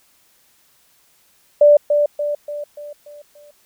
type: tone with echo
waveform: sine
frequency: 587.3 Hz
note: D5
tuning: in tune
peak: -6 dBFS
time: 1.61-1.77 s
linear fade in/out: 5 ms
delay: 290 ms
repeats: 6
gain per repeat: -6 dB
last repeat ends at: 3.51 s
effects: white hiss -57 dBFS RMS until 3.65 s